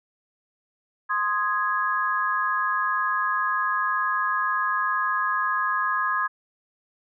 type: chord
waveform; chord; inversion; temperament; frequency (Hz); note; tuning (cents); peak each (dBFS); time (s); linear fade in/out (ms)
sine; Ab major; first; equal; 1046.5 / 1244.5 / 1661.2; C6 / Eb6 / Ab6; 0 / 0 / 0; -26; 1.09-6.28; 20
effects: none